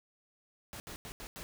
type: noise bursts at uneven times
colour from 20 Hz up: pink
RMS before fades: -45 dBFS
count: 5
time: 0.73-0.8 / 0.87-0.96 / 1.05-1.12 / 1.2-1.27 / 1.36-1.43 s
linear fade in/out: 0 ms
effects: none